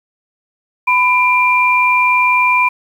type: tone pair together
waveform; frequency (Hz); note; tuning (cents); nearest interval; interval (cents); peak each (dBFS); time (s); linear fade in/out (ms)
sine; 1000 / 2378; B5 / D7; +21 / +21; octave + minor third; 1500; -12; 0.87-2.69; 10
effects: 7-bit